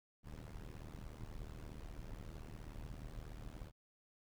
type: noise with amplitude modulation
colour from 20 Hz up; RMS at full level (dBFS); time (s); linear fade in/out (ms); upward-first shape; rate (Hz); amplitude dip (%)
brown; -45; 0.23-3.72; 50; sine; 76.8; 95
effects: none